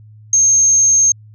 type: tone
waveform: sine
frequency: 6410 Hz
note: G8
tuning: 38 cents sharp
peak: -8 dBFS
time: 0.33-1.12 s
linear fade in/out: 2 ms
effects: added 107 Hz sine -38 dBFS peak until 1.34 s